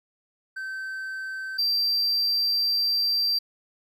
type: tone pair in turn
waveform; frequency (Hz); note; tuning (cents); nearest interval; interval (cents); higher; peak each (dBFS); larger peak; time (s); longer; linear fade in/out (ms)
triangle; 1545 / 4704; G6 / D8; -26 / +2; octave + perfect fifth; 1928; second; -29 / -20; second; 0.56-1.58 / 1.58-3.39; second; 10
effects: none